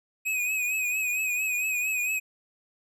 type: tone with vibrato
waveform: square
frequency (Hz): 2514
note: D#7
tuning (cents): +17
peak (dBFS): -26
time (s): 0.25-2.2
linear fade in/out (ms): 20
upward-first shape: triangle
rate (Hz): 4.4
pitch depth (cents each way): 63
effects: none